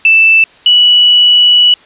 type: tone pair in turn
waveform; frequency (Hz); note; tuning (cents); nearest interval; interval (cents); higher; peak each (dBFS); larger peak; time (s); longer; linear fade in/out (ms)
sine; 2648 / 2944; E7 / F#7; +7 / -9; major second; 184; second; -3; neither; 0.05-0.44 / 0.66-1.74; second; 2
effects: white hiss -41 dBFS RMS until 1.85 s + resampled to 8000 Hz